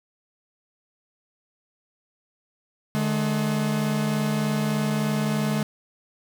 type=tone pair together; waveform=45% pulse; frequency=150 / 213.2 Hz; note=D3 / G#3; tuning=+37 / +46 cents; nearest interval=tritone; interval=609 cents; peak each=-26 / -24 dBFS; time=2.95-5.63 s; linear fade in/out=0 ms; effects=none